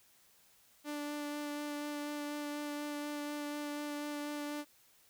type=tone with vibrato; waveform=sawtooth; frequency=293.7 Hz; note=D4; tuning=in tune; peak=-34 dBFS; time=0.84-4.65 s; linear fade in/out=50 ms; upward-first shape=sine; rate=4.1 Hz; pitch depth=10 cents each way; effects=white hiss -66 dBFS RMS until 5.09 s